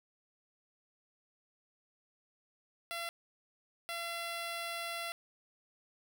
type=tone bursts at uneven times; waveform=10% pulse; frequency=680 Hz; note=F5; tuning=46 cents flat; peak=-29 dBFS; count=2; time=2.91-3.09 / 3.89-5.12 s; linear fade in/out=0 ms; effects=none